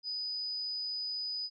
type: tone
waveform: sine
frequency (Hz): 4978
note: D#8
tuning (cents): 0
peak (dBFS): -34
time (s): 0.03-1.5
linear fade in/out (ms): 50
effects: none